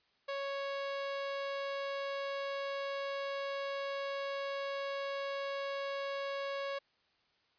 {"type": "tone", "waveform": "sawtooth", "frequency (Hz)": 554.4, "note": "C#5", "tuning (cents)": 0, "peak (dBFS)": -32, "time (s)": [0.28, 6.79], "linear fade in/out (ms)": 10, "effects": ["white hiss -73 dBFS RMS until 7.58 s", "resampled to 11025 Hz"]}